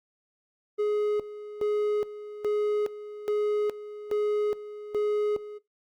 triangle tone with tremolo, 418.9 Hz, G#4, 15 cents sharp, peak -21 dBFS, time 0.78-5.59 s, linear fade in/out 20 ms, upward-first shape square, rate 1.2 Hz, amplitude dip 80%, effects noise-tail reverb RT60 0.2 s tail -20 dB re dry + Opus 48 kbps

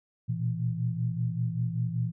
sine tone cluster, 117.3 / 122.5 / 166.5 Hz, A#2 / B2 / E3, +11 / -14 / +18 cents, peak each -30 / -32 / -32 dBFS, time 0.28-2.12 s, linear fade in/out 20 ms, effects none

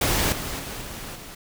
pink noise with level steps, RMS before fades -22 / -31 / -34 / -36 / -40 dBFS, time 0.01-1.35 s, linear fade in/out 5 ms, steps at 0.32 / 0.59 / 0.81 / 1.15 s, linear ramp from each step 5 ms, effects none

